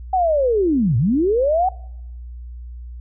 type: linear two-way sweep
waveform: sine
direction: down then up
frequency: 770 to 105.2 to 770 Hz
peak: -14 dBFS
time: 0.13-1.69 s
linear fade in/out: 5 ms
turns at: 0.97 s
effects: noise-tail reverb RT60 0.8 s tail -24 dB re dry + added 60 Hz sine -31 dBFS peak until 3 s